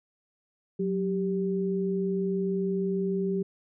sine tone pair together, 185 / 391.4 Hz, F#3 / G4, 0 / -3 cents, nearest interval octave + minor second, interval 1297 cents, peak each -28 dBFS, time 0.79-3.43 s, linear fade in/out 10 ms, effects none

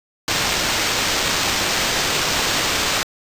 blue noise with sample-and-hold, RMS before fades -20 dBFS, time 0.28-3.03 s, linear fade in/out 0 ms, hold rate 11025 Hz, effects resampled to 32000 Hz

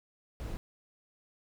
brown noise, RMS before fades -38 dBFS, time 0.4-0.57 s, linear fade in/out 0 ms, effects none

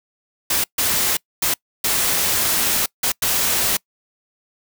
white noise bursts at uneven times, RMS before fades -19 dBFS, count 6, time 0.5-0.64 / 0.78-1.17 / 1.42-1.54 / 1.84-2.86 / 3.03-3.12 / 3.22-3.77 s, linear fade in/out 5 ms, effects noise-tail reverb RT60 0.1 s tail -25 dB re dry

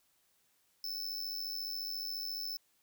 square tone with amplitude modulation, 5274 Hz, E8, in tune, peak -34 dBFS, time 0.84-2.57 s, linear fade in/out 2 ms, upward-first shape sine, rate 94.3 Hz, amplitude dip 75%, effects white hiss -73 dBFS RMS until 2.82 s

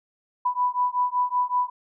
sine beating tone pair, 987.8 / 993.1 Hz, B5 / B5, 0 / +9 cents, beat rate 5.3 Hz, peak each -24 dBFS, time 0.45-1.7 s, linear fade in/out 10 ms, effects none

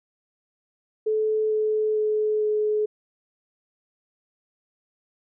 sine tone with pitch steps, 433.2 / 430.5 / 427.7 / 425 Hz, A4 / A4 / A4 / G#4, -27 / -38 / -49 / +40 cents, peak -20 dBFS, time 1.06-2.86 s, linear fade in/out 10 ms, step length 450 ms, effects none

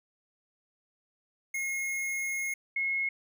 square / sine tone pair in turn, 2157 / 2169 Hz, C#7 / C#7, -48 / -38 cents, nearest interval unison, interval 10 cents, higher second, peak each -31 / -27 dBFS, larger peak second, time 1.54-2.54 / 2.76-3.09 s, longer first, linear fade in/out 5 ms, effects none

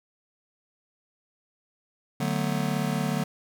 square chord, B minor seventh, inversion first, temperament just, 148.16 / 185.21 / 222.2 / 246.9 Hz, D3 / F#3 / A3 / B3, +16 / +2 / +17 / 0 cents, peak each -30 / -31 / -32 / -34 dBFS, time 2.2-3.24 s, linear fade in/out 5 ms, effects none

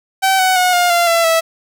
sawtooth tone with pitch steps, 768 / 747.9 / 728.3 / 709.2 / 690.6 / 672.5 / 654.8 Hz, G5 / F#5 / F#5 / F5 / F5 / E5 / E5, -36 / +18 / -28 / +26 / -20 / +34 / -12 cents, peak -7 dBFS, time 0.22-1.41 s, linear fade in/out 20 ms, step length 170 ms, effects none

